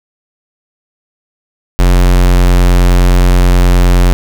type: tone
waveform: square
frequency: 44.78 Hz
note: F1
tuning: 44 cents sharp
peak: -5 dBFS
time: 1.79-4.13 s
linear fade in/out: 0 ms
effects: none